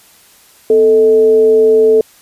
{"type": "tone with frequency modulation", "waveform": "sine", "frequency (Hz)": 440, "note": "A4", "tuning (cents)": 0, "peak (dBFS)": -5, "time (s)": [0.7, 2.01], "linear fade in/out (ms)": 2, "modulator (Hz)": 189, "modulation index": 0.29, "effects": ["white hiss -45 dBFS RMS until 2.21 s", "resampled to 32000 Hz"]}